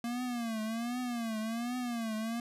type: tone with vibrato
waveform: square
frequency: 233.1 Hz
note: A#3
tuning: in tune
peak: -34 dBFS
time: 0.04-2.4 s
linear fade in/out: 2 ms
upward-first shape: triangle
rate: 1.3 Hz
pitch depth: 140 cents each way
effects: resampled to 32000 Hz